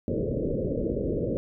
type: low-pass noise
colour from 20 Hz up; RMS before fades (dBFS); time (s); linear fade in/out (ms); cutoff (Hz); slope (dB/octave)
white; -28; 0.08-1.37; 0; 570; 96
effects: none